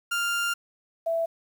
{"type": "tone pair in turn", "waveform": ["30% pulse", "sine"], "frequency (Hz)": [1396.9, 662.5], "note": ["F6", "E5"], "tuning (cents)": [0, 9], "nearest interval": "octave + minor second", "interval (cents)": 1291, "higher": "first", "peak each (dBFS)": [-22, -23], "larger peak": "first", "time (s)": [[0.11, 0.54], [1.06, 1.26]], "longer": "first", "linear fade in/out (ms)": 10, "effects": ["9-bit"]}